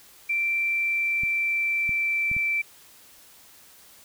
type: tone with pitch glide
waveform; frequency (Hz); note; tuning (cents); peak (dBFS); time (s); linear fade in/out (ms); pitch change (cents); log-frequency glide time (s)
sine; 2349 to 2334; D7 to D7; 0 to -11; -22; 0.29-2.62; 10; -11; 0.49-2.46
type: clicks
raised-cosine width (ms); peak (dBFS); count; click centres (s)
5; -25; 4; 1.235 / 1.893 / 2.315 / 2.366
effects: white hiss -52 dBFS RMS until 4.04 s

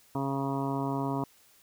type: harmonic tone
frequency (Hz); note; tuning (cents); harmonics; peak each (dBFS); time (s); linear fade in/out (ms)
137.2; C#3; -17; 1 / 2 / 3 / 4 / 5 / 6 / 7 / 8 / 9; -34 / -32 / -38 / -45 / -38 / -46 / -36 / -43 / -46; 0.15-1.24; 2
effects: white hiss -61 dBFS RMS until 1.62 s

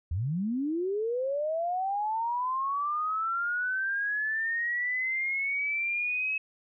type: linear sweep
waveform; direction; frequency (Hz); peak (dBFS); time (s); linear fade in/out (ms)
sine; up; 73.42 to 2577; -27; 0.11-6.38; 5
effects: none

